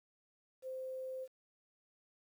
sine tone with quantisation, 520 Hz, C5, 11 cents flat, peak -40 dBFS, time 0.62-1.28 s, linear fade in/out 50 ms, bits 11, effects none

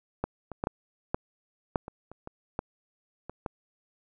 clicks, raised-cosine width 1 ms, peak -14 / -24 / -15 / -13 / -12 / -11 / -25 / -30 / -25 / -15 / -24 / -18 dBFS, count 12, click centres 0.24 / 0.517 / 0.639 / 0.671 / 1.145 / 1.758 / 1.881 / 2.116 / 2.274 / 2.591 / 3.296 / 3.462 s, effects none

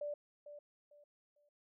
sine tone with echo, 586 Hz, D5, 4 cents flat, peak -38 dBFS, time 0.01-0.14 s, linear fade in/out 5 ms, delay 450 ms, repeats 3, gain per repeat -11 dB, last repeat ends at 1.49 s, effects none

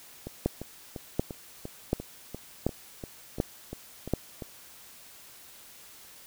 two click trains, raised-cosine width 2 ms, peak -11 / -23 dBFS, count 6 / 13, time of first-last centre 0.46-4.136 / 0.27-4.422 s, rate 1.36 / 2.89 Hz, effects white hiss -51 dBFS RMS until 6.26 s

